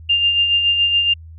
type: tone with tremolo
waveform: sine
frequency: 2800 Hz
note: F7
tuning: 4 cents sharp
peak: -11 dBFS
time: 0.09-1.14 s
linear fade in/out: 10 ms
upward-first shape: sine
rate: 7.1 Hz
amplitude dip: 45%
effects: added 81 Hz sine -35 dBFS peak until 1.38 s